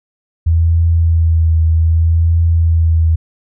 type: tone with vibrato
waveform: sine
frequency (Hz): 82.1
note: E2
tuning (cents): -6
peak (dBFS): -8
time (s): 0.46-3.16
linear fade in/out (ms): 10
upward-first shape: triangle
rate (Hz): 0.64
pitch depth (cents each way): 31
effects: none